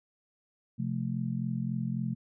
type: chord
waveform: sine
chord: F major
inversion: second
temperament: just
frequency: 130.96 / 174.61 / 218.3 Hz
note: C3 / F3 / A3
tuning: +2 / 0 / -13 cents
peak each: -33 / -35 / -34 dBFS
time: 0.78-2.15 s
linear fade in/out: 20 ms
effects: none